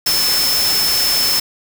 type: tone in noise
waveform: sine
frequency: 5274 Hz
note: E8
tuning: in tune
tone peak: -15 dBFS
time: 0.06-1.4 s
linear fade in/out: 5 ms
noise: white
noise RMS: -19 dBFS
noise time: 0.06-1.4 s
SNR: +1 dB
effects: none